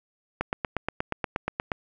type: click train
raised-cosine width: 0.5 ms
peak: -11 dBFS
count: 12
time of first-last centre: 0.41-1.718 s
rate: 8.41 Hz
effects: none